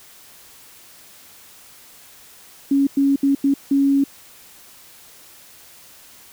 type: tone bursts at uneven times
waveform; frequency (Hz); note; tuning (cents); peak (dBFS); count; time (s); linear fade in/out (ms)
sine; 277.2; C#4; 0; -13; 5; 2.71-2.87 / 2.97-3.16 / 3.23-3.35 / 3.44-3.54 / 3.71-4.04; 5
effects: white hiss -46 dBFS RMS until 6.32 s